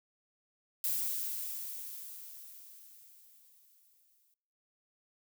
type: noise with exponential decay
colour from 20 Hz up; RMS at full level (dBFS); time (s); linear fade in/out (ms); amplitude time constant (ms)
violet; -32; 0.84-4.34; 1; 760
effects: noise-tail reverb RT60 1.0 s tail -25 dB re dry